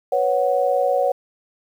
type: chord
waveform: sine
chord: B suspended second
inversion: none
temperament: equal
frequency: 493.9 / 554.4 / 740 Hz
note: B4 / C#5 / F#5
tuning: 0 / 0 / 0 cents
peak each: -22 / -19 / -21 dBFS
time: 0.12-1.12 s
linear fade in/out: 5 ms
effects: 8-bit